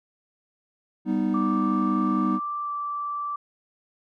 triangle chord, G augmented, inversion none, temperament equal, 196 / 246.9 / 311.1 Hz, G3 / B3 / D#4, 0 / 0 / 0 cents, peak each -24 dBFS, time 1.05-2.4 s, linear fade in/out 50 ms
sine tone with pitch glide, 1174 to 1165.9 Hz, D6 to D6, -1 to -13 cents, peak -27 dBFS, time 1.34-3.36 s, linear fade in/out 5 ms, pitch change -12 cents, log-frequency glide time 2.63-2.7 s
effects none

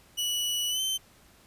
sawtooth tone with pitch glide, 2945 to 3091 Hz, F#7 to G7, -9 to -25 cents, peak -24 dBFS, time 0.17-0.98 s, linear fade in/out 20 ms, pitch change +84 cents, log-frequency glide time 0.69-0.81 s, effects pink hiss -58 dBFS RMS until 1.46 s + resampled to 32000 Hz

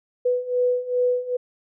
sine beating tone pair, 493.9 / 496.4 Hz, B4 / B4, 0 / +9 cents, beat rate 2.5 Hz, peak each -24 / -21 dBFS, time 0.25-1.37 s, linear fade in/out 10 ms, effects none

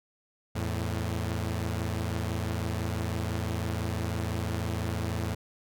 sawtooth tone pair together, 83.97 / 110 Hz, E2 / A2, +33 / 0 cents, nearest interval perfect fourth, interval 467 cents, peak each -28 dBFS, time 0.55-5.35 s, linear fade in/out 10 ms, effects none

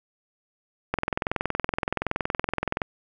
click train, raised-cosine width 0.5 ms, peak -9 dBFS, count 41, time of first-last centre 0.94-2.818 s, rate 21.3 Hz, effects none

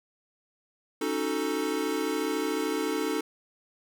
square chord, D# half-diminished seventh, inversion third, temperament equal, 277.2 / 311.1 / 370 / 440 Hz, C#4 / D#4 / F#4 / A4, 0 / 0 / 0 / 0 cents, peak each -35 / -32 / -36 / -32 dBFS, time 1.01-3.21 s, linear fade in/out 5 ms, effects none

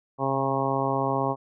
harmonic tone with a mistuned harmonic, 135.7 Hz, C#3, 36 cents flat, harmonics 1 / 2 / 3 / 4 / 5 / 6 / 7 / 8, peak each -31 / -31 / -31 / -31 / -31 / -31 / -31 / -31 dBFS, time 0.18-1.36 s, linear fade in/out 50 ms, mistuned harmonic 1, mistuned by -23 cents, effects none

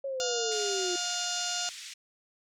sine exponential sweep, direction down, 554.4 to 350.5 Hz, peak -31 dBFS, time 0.04-0.96 s, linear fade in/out 5 ms
harmonic tone, 711 Hz, F5, 31 cents sharp, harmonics 1 / 2 / 4 / 5 / 6 / 7 / 8 / 9 / 10, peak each -39 / -39 / -39 / -39 / -39 / -39 / -39 / -39 / -39 dBFS, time 0.2-1.69 s, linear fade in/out 0 ms
white band-pass noise, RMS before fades -44 dBFS, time 0.51-1.94 s, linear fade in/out 10 ms, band 1900 to 7100 Hz, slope 24 dB/octave
effects none

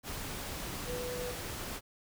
sine tone in noise, 493.9 Hz, B4, in tune, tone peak -37 dBFS, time 0.85-1.35 s, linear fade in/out 50 ms, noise pink, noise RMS -40 dBFS, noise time 0.03-1.81 s, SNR 0 dB, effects none

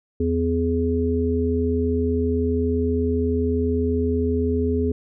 harmonic tone, 83.9 Hz, E2, 31 cents sharp, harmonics 1 / 3 / 5, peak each -23 / -23 / -23 dBFS, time 0.2-4.92 s, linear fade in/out 5 ms, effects none

